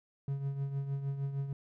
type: tone with tremolo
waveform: triangle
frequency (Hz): 138.59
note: C#3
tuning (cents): 0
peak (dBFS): -28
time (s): 0.28-1.53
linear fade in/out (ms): 2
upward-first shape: triangle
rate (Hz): 6.5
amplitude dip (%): 65
effects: none